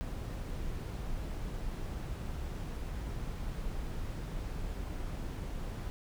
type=noise; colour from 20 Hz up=brown; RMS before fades=-38 dBFS; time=0.01-5.9 s; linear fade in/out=0 ms; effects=none